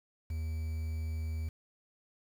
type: tone with quantisation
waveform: triangle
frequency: 79.7 Hz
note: D#2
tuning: 42 cents sharp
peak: -31 dBFS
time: 0.3-1.49 s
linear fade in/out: 5 ms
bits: 9
effects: none